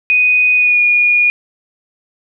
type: tone with pitch glide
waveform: sine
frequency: 2489 to 2441 Hz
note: D#7 to D#7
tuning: 0 to -34 cents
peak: -8 dBFS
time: 0.1-1.3 s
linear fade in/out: 0 ms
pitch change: -34 cents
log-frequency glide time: 0.55-0.81 s
effects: none